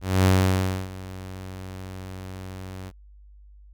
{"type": "tone with ADSR envelope", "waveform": "sawtooth", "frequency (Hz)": 93.9, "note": "F#2", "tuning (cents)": 26, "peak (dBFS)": -11, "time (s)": [0.01, 2.92], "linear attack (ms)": 240, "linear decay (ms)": 630, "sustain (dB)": -20, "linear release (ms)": 42, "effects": ["added 50 Hz sine -46 dBFS peak until 3.73 s"]}